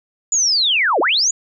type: linear two-way sweep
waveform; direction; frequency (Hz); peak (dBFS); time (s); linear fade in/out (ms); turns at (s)
sine; down then up; 7010 to 294 to 7010; -13; 0.32-1.31; 5; 1
effects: none